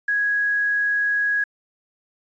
sine tone with quantisation, 1661.2 Hz, G#6, in tune, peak -18 dBFS, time 0.08-1.44 s, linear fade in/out 5 ms, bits 8, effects resampled to 16000 Hz

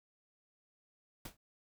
pink noise with exponential decay, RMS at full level -40 dBFS, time 1.25-1.37 s, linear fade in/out 5 ms, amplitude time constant 26 ms, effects none

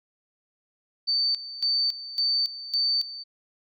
sine tone with tremolo, 4565 Hz, D8, 50 cents flat, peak -21 dBFS, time 1.07-3.24 s, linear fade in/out 20 ms, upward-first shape square, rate 1.8 Hz, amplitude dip 80%, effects none

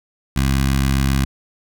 15% pulse tone with notch filter, 67.4 Hz, C#2, 48 cents flat, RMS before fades -17 dBFS, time 0.36-1.25 s, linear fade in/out 5 ms, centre 540 Hz, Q 0.6, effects none

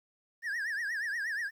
triangle tone with vibrato, 1749 Hz, A6, 11 cents flat, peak -30 dBFS, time 0.42-1.51 s, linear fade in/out 50 ms, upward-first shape triangle, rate 8.4 Hz, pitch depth 190 cents each way, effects 11-bit

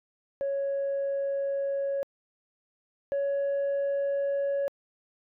sine tone pair in turn, 554.4 / 559.2 Hz, C#5 / C#5, 0 / +15 cents, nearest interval unison, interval 15 cents, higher second, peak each -25 / -23 dBFS, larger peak second, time 0.41-2.03 / 3.12-4.68 s, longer first, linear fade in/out 0 ms, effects tanh soft clip ceiling -24 dBFS

